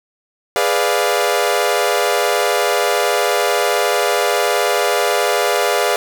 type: chord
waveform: sawtooth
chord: G# diminished seventh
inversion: none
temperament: equal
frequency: 415.3 / 493.9 / 587.3 / 698.5 Hz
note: G#4 / B4 / D5 / F5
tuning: 0 / 0 / 0 / 0 cents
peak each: -16 dBFS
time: 0.56-5.96 s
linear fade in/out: 0 ms
effects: none